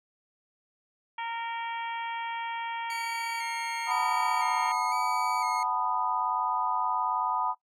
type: harmonic tone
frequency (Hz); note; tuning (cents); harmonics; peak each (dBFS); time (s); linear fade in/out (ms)
462.1; A#4; -15; 2 / 3 / 4 / 5 / 6 / 7; -33 / -44 / -42 / -41 / -46 / -45; 1.18-4.72; 5
type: tone with vibrato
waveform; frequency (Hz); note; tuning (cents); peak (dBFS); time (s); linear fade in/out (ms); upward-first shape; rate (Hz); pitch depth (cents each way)
sawtooth; 2217; C#7; 0; -33; 2.9-5.63; 2; square; 0.99; 45
type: chord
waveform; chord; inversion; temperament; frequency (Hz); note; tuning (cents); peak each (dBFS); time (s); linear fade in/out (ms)
sine; B dominant seventh; second; just; 740.8 / 889 / 987.8 / 1234.7; F#5 / A5 / B5 / D#6; +2 / +18 / 0 / -14; -34 / -32 / -30 / -33; 3.86-7.55; 50
effects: noise-tail reverb RT60 0.1 s tail -17 dB re dry + low-pass 11000 Hz 12 dB/octave